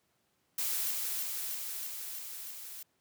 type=noise with echo; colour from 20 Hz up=blue; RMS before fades=-33 dBFS; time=0.58-0.91 s; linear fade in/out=5 ms; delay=320 ms; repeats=6; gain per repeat=-2 dB; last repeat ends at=2.83 s; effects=pink hiss -75 dBFS RMS until 3 s + high-pass 100 Hz 12 dB/octave